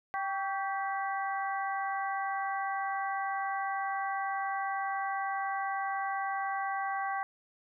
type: harmonic tone with a mistuned harmonic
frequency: 392 Hz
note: G4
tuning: in tune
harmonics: 2 / 3 / 4 / 5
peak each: -33 / -37 / -39 / -41 dBFS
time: 0.14-7.23 s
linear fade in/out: 0 ms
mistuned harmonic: 3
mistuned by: -63 cents
effects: none